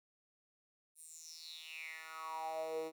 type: tone with high-pass filter sweep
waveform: 10% pulse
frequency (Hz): 160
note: D#3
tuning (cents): +49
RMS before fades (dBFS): -45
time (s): 0.95-2.92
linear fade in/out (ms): 50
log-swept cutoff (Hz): 10000 to 370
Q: 7
effects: none